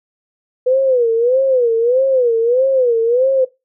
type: tone with vibrato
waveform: sine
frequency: 493.9 Hz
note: B4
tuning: in tune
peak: -10 dBFS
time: 0.66-3.45 s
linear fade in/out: 10 ms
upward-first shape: sine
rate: 1.6 Hz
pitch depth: 150 cents each way
effects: noise-tail reverb RT60 0.2 s tail -17 dB re dry